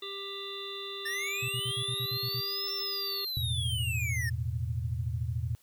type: harmonic tone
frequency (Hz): 395.5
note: G4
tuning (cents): +15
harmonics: 1 / 3 / 5 / 7 / 9 / 10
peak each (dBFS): -42 / -46 / -50 / -48 / -40 / -45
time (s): 0.02-3.25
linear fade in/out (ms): 5
type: linear two-way sweep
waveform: square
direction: up then down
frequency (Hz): 1765 to 5400 to 1765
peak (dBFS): -33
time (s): 1.05-4.3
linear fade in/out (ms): 10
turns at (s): 2.74
type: tone bursts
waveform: sine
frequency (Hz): 123.47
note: B2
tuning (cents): 0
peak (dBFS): -33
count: 9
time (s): 1.42-2.407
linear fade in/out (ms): 10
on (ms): 67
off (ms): 48
type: chord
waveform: sine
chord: E suspended fourth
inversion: none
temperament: equal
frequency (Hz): 82.41 / 110 / 123.47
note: E2 / A2 / B2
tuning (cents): 0 / 0 / 0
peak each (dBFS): -34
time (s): 3.37-5.55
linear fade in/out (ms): 0
effects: white hiss -65 dBFS RMS until 5.62 s